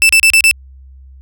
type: tone bursts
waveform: 40% pulse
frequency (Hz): 2648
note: E7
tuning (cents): +7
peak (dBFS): -4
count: 5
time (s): 0.02-0.512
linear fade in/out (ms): 0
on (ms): 72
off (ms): 33
effects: added 66 Hz sine -35 dBFS peak until 1.21 s